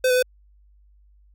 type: tone with pitch steps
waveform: square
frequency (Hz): 512 / 501 / 505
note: C5 / B4 / B4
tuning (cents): -38 / +25 / +39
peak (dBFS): -17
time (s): 0.04-0.226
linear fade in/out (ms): 5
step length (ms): 62
effects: added 50 Hz sine -52 dBFS peak until 1.34 s